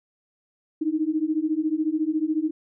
sine beating tone pair, 304.3 / 318.3 Hz, D#4 / D#4, -38 / +39 cents, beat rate 14 Hz, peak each -25 / -24 dBFS, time 0.81-2.51 s, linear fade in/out 10 ms, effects none

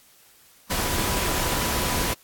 sine tone in noise, 987.8 Hz, B5, in tune, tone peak -34 dBFS, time 0.7-2.14 s, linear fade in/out 10 ms, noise pink, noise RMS -25 dBFS, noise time 0.7-2.14 s, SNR -12 dB, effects white hiss -55 dBFS RMS until 2.23 s + AAC 64 kbps

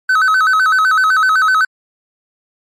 triangle tone with vibrato, 1393 Hz, F6, 5 cents flat, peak -7 dBFS, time 0.09-1.65 s, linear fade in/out 5 ms, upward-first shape square, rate 7.9 Hz, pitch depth 150 cents each way, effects MP3 64 kbps

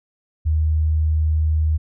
sine tone, 78 Hz, D#2, 5 cents sharp, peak -15 dBFS, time 0.45-1.78 s, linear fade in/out 20 ms, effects none

